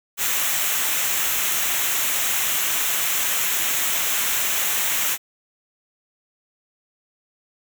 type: noise with comb filter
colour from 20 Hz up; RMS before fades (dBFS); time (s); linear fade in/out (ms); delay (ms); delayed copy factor
white; -22; 0.17-5.18; 50; 0.21; -0.6
effects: none